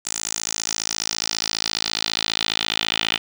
10% pulse tone with band-pass filter sweep, 54.7 Hz, A1, 9 cents flat, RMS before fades -25 dBFS, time 0.05-3.18 s, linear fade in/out 10 ms, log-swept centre 7400 to 3100 Hz, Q 3, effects none

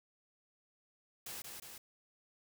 white noise with echo, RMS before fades -45 dBFS, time 1.26-1.42 s, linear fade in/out 5 ms, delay 180 ms, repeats 2, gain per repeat -3 dB, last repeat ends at 1.78 s, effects none

